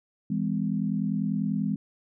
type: tone cluster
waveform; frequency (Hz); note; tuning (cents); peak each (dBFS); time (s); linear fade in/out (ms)
sine; 164.5 / 204.8 / 254.8; E3 / G#3 / C4; -3 / -24 / -46; -30 / -27 / -31; 0.3-1.76; 5
effects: none